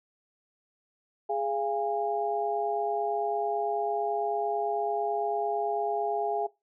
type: tone cluster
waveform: sine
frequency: 414.3 / 689 / 818 Hz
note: G#4 / F5 / G#5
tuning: -4 / -24 / -26 cents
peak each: -31 dBFS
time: 1.29-6.47 s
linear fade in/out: 10 ms
effects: noise-tail reverb RT60 0.2 s tail -19 dB re dry